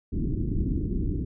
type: low-pass noise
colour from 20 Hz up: pink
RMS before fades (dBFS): -27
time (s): 0.12-1.25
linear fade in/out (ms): 10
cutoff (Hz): 360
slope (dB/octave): 48
effects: none